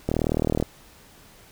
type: click train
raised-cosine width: 2 ms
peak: -9 dBFS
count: 22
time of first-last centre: 0.09-0.626 s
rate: 39.2 Hz
effects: pink hiss -51 dBFS RMS until 1.51 s